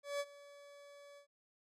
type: tone with ADSR envelope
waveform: 40% pulse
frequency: 571 Hz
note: D5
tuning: 49 cents flat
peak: -34 dBFS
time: 0.03-1.27 s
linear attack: 170 ms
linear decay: 46 ms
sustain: -20 dB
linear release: 96 ms
effects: low-pass 10000 Hz 12 dB/octave